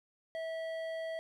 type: tone with hard clipping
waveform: sine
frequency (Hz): 650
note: E5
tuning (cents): -24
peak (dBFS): -38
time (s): 0.35-1.19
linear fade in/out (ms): 0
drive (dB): 10
effects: none